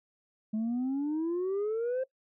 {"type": "exponential sweep", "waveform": "sine", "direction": "up", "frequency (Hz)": [212.7, 531], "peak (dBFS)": -26, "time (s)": [0.53, 2.04], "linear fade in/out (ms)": 10, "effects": ["noise-tail reverb RT60 0.1 s tail -21 dB re dry", "tanh soft clip ceiling -27 dBFS"]}